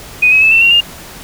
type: tone with pitch steps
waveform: sine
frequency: 2489 / 2552 / 2616 / 2682 / 2749 / 2818 Hz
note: D#7 / D#7 / E7 / E7 / F7 / F7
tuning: 0 / +43 / -14 / +29 / -28 / +15 cents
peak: -5 dBFS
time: 0.22-0.808 s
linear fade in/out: 10 ms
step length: 98 ms
effects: pink hiss -32 dBFS RMS until 1.23 s